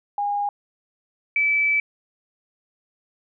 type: tone pair in turn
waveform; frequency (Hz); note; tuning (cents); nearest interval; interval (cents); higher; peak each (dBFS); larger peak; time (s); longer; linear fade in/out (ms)
sine; 816 / 2308; G#5 / D7; -31 / -31; octave + tritone; 1800; second; -21 / -17; second; 0.18-0.49 / 1.36-1.8; second; 2
effects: none